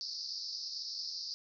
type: band-pass noise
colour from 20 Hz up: pink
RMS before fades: -41 dBFS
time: 0.01-1.34 s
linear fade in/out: 0 ms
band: 4400 to 5400 Hz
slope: 96 dB/octave
effects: none